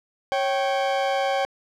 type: tone pair together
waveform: 40% pulse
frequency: 550 / 777.3 Hz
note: C#5 / G5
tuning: -14 / -15 cents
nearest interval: tritone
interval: 599 cents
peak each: -23 dBFS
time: 0.32-1.45 s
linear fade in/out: 0 ms
effects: low-pass 4000 Hz 12 dB/octave + 9-bit